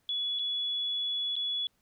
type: tone with dropouts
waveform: sine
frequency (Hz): 3399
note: G#7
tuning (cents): +39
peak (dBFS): -29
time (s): 0.09-1.67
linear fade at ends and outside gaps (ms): 1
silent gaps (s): 0.389-0.393 / 1.356-1.364
effects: pink hiss -73 dBFS RMS until 1.81 s